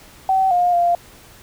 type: tone with pitch steps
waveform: sine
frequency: 764 / 710 / 695 Hz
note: G5 / F5 / F5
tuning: -45 / +28 / -9 cents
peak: -13 dBFS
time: 0.29-0.95 s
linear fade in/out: 2 ms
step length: 220 ms
effects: pink hiss -45 dBFS RMS until 1.42 s